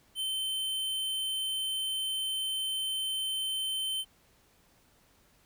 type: tone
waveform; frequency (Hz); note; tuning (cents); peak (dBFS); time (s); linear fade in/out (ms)
square; 3087; G7; -27; -31; 0.15-4.05; 50
effects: pink hiss -65 dBFS RMS until 5.45 s